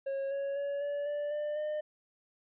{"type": "tone with pitch steps", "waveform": "triangle", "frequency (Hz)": [546, 555.5, 565.3, 575.1, 585.2, 595.4, 605.8], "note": ["C#5", "C#5", "C#5", "D5", "D5", "D5", "D#5"], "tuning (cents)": [-26, 4, 34, -36, -6, 24, -46], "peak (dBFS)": -30, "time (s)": [0.06, 1.81], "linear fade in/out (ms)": 10, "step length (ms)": 250, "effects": ["resampled to 8000 Hz"]}